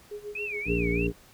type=tone with tremolo; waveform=sine; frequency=415.3 Hz; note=G#4; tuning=in tune; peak=-33 dBFS; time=0.11-0.81 s; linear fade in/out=5 ms; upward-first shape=sine; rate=7.1 Hz; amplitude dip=85%
type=tone with vibrato; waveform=sine; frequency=2450 Hz; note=D#7; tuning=27 cents flat; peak=-31 dBFS; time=0.35-1.07 s; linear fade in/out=5 ms; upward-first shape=sine; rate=3.2 Hz; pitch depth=190 cents each way
type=harmonic tone; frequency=58 Hz; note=A#1; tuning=8 cents flat; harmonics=1 / 2 / 3 / 4 / 5 / 7 / 8; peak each=-30 / -35 / -31 / -40 / -31 / -29 / -38 dBFS; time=0.65-1.13 s; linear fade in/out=50 ms
effects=pink hiss -55 dBFS RMS until 1.33 s